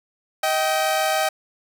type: tone pair together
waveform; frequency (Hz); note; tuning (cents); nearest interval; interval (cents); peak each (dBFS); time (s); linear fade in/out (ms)
sawtooth; 630 / 775.8; D#5 / G5; +21 / -18; major third; 361; -18; 0.43-1.29; 5
effects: none